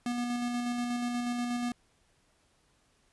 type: tone with tremolo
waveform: square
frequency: 242 Hz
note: B3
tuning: 35 cents flat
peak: -30 dBFS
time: 0.06-1.72 s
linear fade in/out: 2 ms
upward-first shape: square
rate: 8.3 Hz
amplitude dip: 25%
effects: pink hiss -69 dBFS RMS until 3.12 s + resampled to 24000 Hz